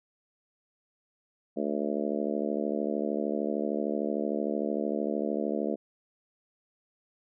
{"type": "harmonic tone", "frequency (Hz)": 73.2, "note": "D2", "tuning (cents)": -5, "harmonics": [3, 4, 5, 6, 7, 8, 9], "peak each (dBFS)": [-33, -34, -35, -36, -36, -37, -38], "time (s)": [1.56, 5.76], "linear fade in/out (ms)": 20, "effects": []}